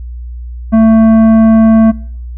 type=tone with tanh clipping; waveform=triangle; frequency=222.6 Hz; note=A3; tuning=20 cents sharp; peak=-5 dBFS; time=0.72-1.92 s; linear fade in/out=20 ms; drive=15 dB; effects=noise-tail reverb RT60 0.7 s tail -26 dB re dry + added 60 Hz sine -21 dBFS peak until 2.37 s